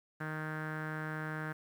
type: tone with low-pass filter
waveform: sawtooth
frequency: 155.4 Hz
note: D#3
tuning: 2 cents flat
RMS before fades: -39 dBFS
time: 0.2-1.53 s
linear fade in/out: 10 ms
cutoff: 1600 Hz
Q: 5.9
effects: 10-bit